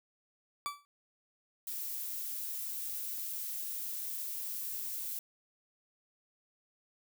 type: tone with exponential decay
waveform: 40% pulse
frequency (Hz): 1156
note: D6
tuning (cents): -28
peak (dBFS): -30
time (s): 0.66-0.85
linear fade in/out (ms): 0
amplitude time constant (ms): 41
type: noise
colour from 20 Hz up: violet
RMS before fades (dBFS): -39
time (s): 1.67-5.19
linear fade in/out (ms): 2
effects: none